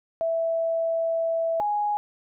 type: tone pair in turn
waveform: sine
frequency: 659.3 / 830.7 Hz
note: E5 / G#5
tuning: 0 / 0 cents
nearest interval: major third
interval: 400 cents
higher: second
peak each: -22 dBFS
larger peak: neither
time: 0.21-1.6 / 1.6-1.97 s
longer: first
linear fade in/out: 0 ms
effects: none